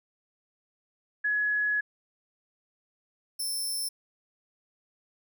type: tone pair in turn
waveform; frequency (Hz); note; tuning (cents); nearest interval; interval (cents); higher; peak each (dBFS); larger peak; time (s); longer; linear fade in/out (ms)
sine / 15% pulse; 1688 / 5336; G#6 / E8; +28 / +20; octave + minor sixth; 1992; second; -24; neither; 1.24-1.81 / 3.39-3.89; first; 10
effects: none